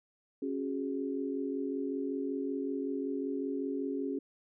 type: chord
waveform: sine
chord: C# suspended fourth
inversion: none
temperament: equal with one note detuned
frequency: 274.6 / 370 / 415.3 Hz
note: C#4 / F#4 / G#4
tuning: -16 / 0 / 0 cents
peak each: -34 / -39 / -38 dBFS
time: 0.42-4.19 s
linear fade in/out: 5 ms
effects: none